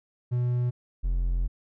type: tone pair in turn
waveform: triangle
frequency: 122.7 / 43.47 Hz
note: B2 / F1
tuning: -11 / -7 cents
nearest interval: octave + tritone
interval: 1796 cents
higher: first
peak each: -21 dBFS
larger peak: neither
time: 0.31-0.71 / 1.03-1.48 s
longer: second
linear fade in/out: 20 ms
effects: none